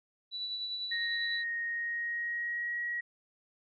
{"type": "tone with tremolo", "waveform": "sine", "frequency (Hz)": 3951, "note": "B7", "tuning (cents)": 0, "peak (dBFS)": -33, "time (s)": [0.31, 1.44], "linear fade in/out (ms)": 50, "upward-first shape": "sine", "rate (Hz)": 10, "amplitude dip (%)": 35}
{"type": "tone with pitch glide", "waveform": "sine", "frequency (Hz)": [1864.7, 1907.2], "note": ["A#6", "A#6"], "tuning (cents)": [0, 39], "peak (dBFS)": -32, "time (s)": [0.91, 3.01], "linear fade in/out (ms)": 10, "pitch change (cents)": 39, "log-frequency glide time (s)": [1.66, 2.82]}
{"effects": []}